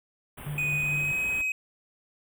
pink band-stop noise, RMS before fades -42 dBFS, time 0.37-1.42 s, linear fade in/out 10 ms, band 3400 to 8400 Hz, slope 96 dB/octave
sine tone with tremolo, 146.83 Hz, D3, in tune, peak -30 dBFS, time 0.46-1.12 s, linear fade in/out 10 ms, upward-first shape sine, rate 4.6 Hz, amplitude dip 45%
triangle tone with pitch glide, 2489 to 2533 Hz, D#7 to D#7, 0 to +30 cents, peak -24 dBFS, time 0.58-1.52 s, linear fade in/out 2 ms, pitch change +30 cents, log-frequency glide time 0.77-1.08 s
effects none

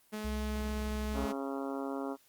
sawtooth tone, 213.6 Hz, G#3, 49 cents sharp, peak -32 dBFS, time 0.12-1.33 s, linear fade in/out 20 ms
sine tone with pitch glide, 64.3 to 63.6 Hz, C2 to C2, -30 to -48 cents, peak -35 dBFS, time 0.24-1.26 s, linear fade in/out 10 ms, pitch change -18 cents, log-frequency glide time 0.51-0.89 s
harmonic tone, 137.1 Hz, C#3, 19 cents flat, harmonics 2 / 3 / 4 / 5 / 6 / 7 / 8 / 9 / 10, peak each -37 / -41 / -43 / -45 / -47 / -48 / -49 / -50 / -51 dBFS, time 1.13-2.17 s, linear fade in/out 50 ms
effects white hiss -66 dBFS RMS until 2.28 s + Opus 32 kbps

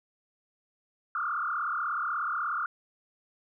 sine tone with frequency modulation, 1300 Hz, E6, 24 cents flat, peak -28 dBFS, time 1.15-2.66 s, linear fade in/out 2 ms, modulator 36.5 Hz, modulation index 3.9, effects none

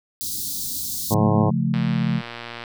white band-stop noise, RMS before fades -28 dBFS, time 0.21-1.14 s, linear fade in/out 0 ms, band 310 to 3800 Hz, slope 48 dB/octave
harmonic tone, 106.6 Hz, G#2, 46 cents sharp, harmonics 1 / 2 / 3 / 4 / 5 / 6 / 7 / 8 / 9 / 10, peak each -21 / -24 / -26 / -27 / -28 / -29 / -29 / -30 / -31 / -31 dBFS, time 1.1-1.51 s, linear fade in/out 20 ms
sine chord, Db augmented, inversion none, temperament equal, 138.59 / 174.61 / 220 Hz, Db3 / F3 / A3, 0 / 0 / 0 cents, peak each -23 dBFS, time 1.1-2.22 s, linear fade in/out 50 ms
click train, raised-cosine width 0.3 ms, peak -17 dBFS, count 107, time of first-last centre 1.74-2.638 s, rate 118 Hz
effects none

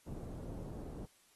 pink low-pass noise, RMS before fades -45 dBFS, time 0.06-1.06 s, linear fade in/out 10 ms, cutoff 440 Hz, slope 12 dB/octave, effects white hiss -68 dBFS RMS until 1.35 s + AAC 32 kbps

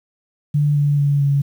sine tone with pitch steps, 146.83 / 144.81 / 142.81 / 140.85 Hz, D3 / D3 / D3 / C#3, 0 / -24 / -48 / +28 cents, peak -13 dBFS, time 0.54-1.42 s, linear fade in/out 10 ms, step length 220 ms, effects 8-bit

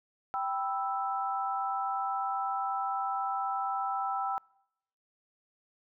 sine chord, E minor, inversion first, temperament equal, 784 / 987.8 / 1318.5 Hz, G5 / B5 / E6, 0 / 0 / 0 cents, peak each -32 / -38 / -34 dBFS, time 0.34-4.38 s, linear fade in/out 0 ms, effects noise-tail reverb RT60 0.8 s tail -26 dB re dry

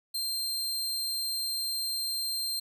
sawtooth tone, 4166 Hz, C8, 8 cents flat, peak -27 dBFS, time 0.14-2.6 s, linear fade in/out 10 ms, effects none

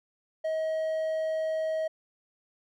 triangle tone, 635 Hz, D#5, 35 cents sharp, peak -25 dBFS, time 0.44-1.88 s, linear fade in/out 10 ms, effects none

